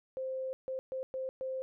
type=tone bursts at uneven times; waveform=sine; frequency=523.3 Hz; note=C5; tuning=in tune; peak=-34 dBFS; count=5; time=0.17-0.53 / 0.68-0.79 / 0.92-1.03 / 1.14-1.29 / 1.41-1.62 s; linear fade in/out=0 ms; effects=none